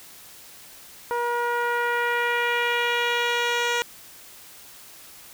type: tone with low-pass filter sweep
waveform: 10% pulse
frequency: 477.9 Hz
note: A#4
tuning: 43 cents sharp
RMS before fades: -24 dBFS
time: 1.11-3.82 s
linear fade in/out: 0 ms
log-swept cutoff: 990 to 5800 Hz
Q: 1.3
effects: white hiss -46 dBFS RMS until 5.33 s